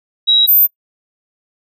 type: tone pair in turn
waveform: sine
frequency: 3855 / 13738 Hz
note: B7 / A9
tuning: -43 / -43 cents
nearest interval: octave + minor seventh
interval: 2200 cents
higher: second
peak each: -7 dBFS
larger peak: neither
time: 0.27-0.47 / 0.47-0.67 s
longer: neither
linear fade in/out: 20 ms
effects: noise-tail reverb RT60 0.1 s tail -20 dB re dry